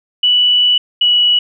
sine tone pair in turn, 2958 / 2936 Hz, F#7 / F#7, -1 / -14 cents, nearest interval unison, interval 13 cents, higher first, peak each -8 dBFS, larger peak neither, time 0.23-0.78 / 1.01-1.39 s, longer first, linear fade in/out 5 ms, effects none

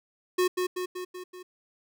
square tone with echo, 363.9 Hz, F#4, 29 cents flat, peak -22 dBFS, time 0.38-0.48 s, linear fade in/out 10 ms, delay 190 ms, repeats 5, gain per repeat -4 dB, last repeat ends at 1.43 s, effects none

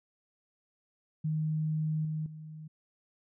sine tone with level steps, 155.6 Hz, D#3, in tune, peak -28 / -31 / -42 dBFS, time 1.24-2.68 s, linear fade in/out 10 ms, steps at 2.05 / 2.26 s, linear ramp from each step 2 ms, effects none

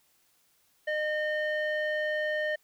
square tone with low-pass filter, 610 Hz, D#5, 34 cents flat, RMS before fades -30 dBFS, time 0.87-2.56 s, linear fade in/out 10 ms, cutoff 2200 Hz, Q 4.4, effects white hiss -68 dBFS RMS until 2.63 s

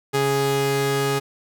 sawtooth tone pair together, 138.33 / 415.3 Hz, C#3 / G#4, -3 / 0 cents, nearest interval octave + perfect fifth, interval 1903 cents, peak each -20 / -17 dBFS, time 0.13-1.2 s, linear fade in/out 20 ms, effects none

